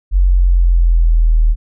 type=linear sweep; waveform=sine; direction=down; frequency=46.25 to 38.89 Hz; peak=-7 dBFS; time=0.11-1.56 s; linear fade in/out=50 ms; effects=none